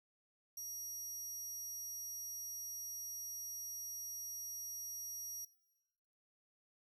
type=tone; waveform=25% pulse; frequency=5700 Hz; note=F8; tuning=34 cents sharp; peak=-39 dBFS; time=0.57-5.45 s; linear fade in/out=5 ms; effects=noise-tail reverb RT60 1.0 s tail -19 dB re dry